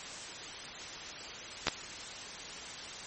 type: clicks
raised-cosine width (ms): 0.2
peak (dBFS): -9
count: 2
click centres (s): 1.67 / 1.683
effects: white hiss -43 dBFS RMS until 3.06 s + MP3 32 kbps